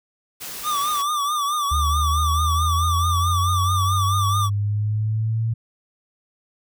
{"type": "noise", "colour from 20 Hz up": "white", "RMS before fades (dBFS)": -33, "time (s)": [0.4, 1.03], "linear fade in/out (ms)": 20}
{"type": "tone with vibrato", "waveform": "square", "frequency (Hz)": 1174.7, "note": "D6", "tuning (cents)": 0, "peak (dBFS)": -21, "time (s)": [0.63, 4.5], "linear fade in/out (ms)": 50, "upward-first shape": "triangle", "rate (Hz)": 4.6, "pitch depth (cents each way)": 90}
{"type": "exponential sweep", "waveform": "sine", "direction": "up", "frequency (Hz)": [73.42, 114.4], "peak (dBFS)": -19, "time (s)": [1.71, 5.54], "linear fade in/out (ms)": 10}
{"effects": []}